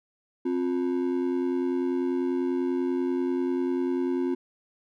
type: ring-modulated tone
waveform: triangle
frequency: 310 Hz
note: D#4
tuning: 6 cents flat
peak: -19 dBFS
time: 0.45-4.35 s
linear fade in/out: 10 ms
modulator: 45.1 Hz
effects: none